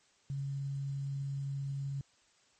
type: tone with quantisation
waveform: sine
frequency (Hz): 138.59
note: C#3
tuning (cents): 0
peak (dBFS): -34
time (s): 0.3-2.01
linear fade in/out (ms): 0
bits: 10
effects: white hiss -68 dBFS RMS until 2.59 s + MP3 32 kbps